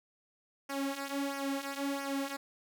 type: tone with flanger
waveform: sawtooth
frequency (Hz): 277.2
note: C#4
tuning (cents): 0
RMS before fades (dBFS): -36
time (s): 0.69-2.37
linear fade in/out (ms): 10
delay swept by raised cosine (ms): 0.25 to 3.95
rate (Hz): 1.5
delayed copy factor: -0.75
effects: none